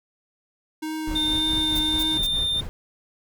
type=tone with vibrato; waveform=square; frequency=311.1 Hz; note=D#4; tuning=in tune; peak=-28 dBFS; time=0.82-2.18 s; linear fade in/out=10 ms; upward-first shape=triangle; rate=1.8 Hz; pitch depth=19 cents each way
type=noise with tremolo; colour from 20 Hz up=brown; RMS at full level=-30 dBFS; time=1.07-2.69 s; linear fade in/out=0 ms; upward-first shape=sine; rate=4.7 Hz; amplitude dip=65%
type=tone; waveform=triangle; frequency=3608 Hz; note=A7; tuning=43 cents sharp; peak=-20 dBFS; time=1.15-2.61 s; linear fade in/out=10 ms
type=noise bursts; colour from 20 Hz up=blue; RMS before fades=-33 dBFS; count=3; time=1.75-2.271 s; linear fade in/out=10 ms; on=47 ms; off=190 ms
effects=none